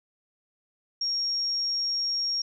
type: tone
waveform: sine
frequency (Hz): 5570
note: F8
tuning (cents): -5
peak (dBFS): -25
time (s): 1.01-2.42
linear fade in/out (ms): 5
effects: none